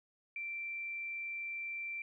sine tone, 2349 Hz, D7, in tune, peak -38 dBFS, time 0.36-2.02 s, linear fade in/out 2 ms, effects 13-bit

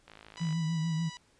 click train, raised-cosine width 0.3 ms, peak -33 dBFS, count 25, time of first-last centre 0.08-0.526 s, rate 53.8 Hz
10% pulse tone with pitch glide, 987.8 to 981 Hz, B5 to B5, 0 to -12 cents, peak -35 dBFS, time 0.37-1.17 s, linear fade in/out 0 ms, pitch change -12 cents, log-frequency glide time 0.54-0.88 s
sine tone with vibrato, 162.2 Hz, E3, 28 cents flat, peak -28 dBFS, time 0.4-1.1 s, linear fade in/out 20 ms, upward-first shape triangle, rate 6.8 Hz, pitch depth 76 cents each way
effects pink hiss -66 dBFS RMS until 1.39 s + resampled to 22050 Hz

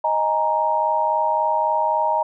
sine chord, D# suspended fourth, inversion none, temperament just, 622.3 / 829.7 / 933.4 Hz, D#5 / G#5 / A#5, 0 / -2 / +2 cents, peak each -23 / -24 / -19 dBFS, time 0.04-2.23 s, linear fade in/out 5 ms, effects none

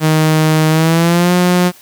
sawtooth tone with pitch glide, 156.6 to 178.85 Hz, D#3 to F3, +11 to +41 cents, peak -5 dBFS, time 0-1.72 s, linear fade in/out 50 ms, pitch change +230 cents, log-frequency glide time 0.69-1.33 s, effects white hiss -42 dBFS RMS until 1.81 s

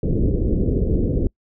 pink low-pass noise, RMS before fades -19 dBFS, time 0.03-1.27 s, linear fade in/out 2 ms, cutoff 490 Hz, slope 48 dB/octave, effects noise-tail reverb RT60 0.1 s tail -25 dB re dry

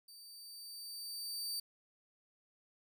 sawtooth tone with level ramp, 4625 Hz, D8, 27 cents flat, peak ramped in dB -51 to -34 dBFS, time 0.08-1.6 s, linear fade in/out 5 ms, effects none

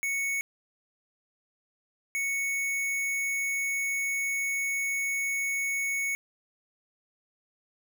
square tone bursts at uneven times, 2217 Hz, C#7, in tune, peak -28 dBFS, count 2, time 0.03-0.41 / 2.15-6.15 s, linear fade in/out 0 ms, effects none

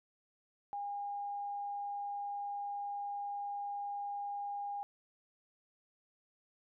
sine tone, 811 Hz, G#5, 41 cents flat, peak -37 dBFS, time 0.73-4.83 s, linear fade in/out 0 ms, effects none

